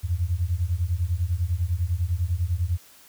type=beating tone pair; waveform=sine; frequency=82.41 / 92.41 Hz; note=E2 / F#2; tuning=0 / -2 cents; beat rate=10 Hz; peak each=-25 dBFS; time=0.03-2.78 s; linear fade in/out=20 ms; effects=white hiss -52 dBFS RMS until 3.08 s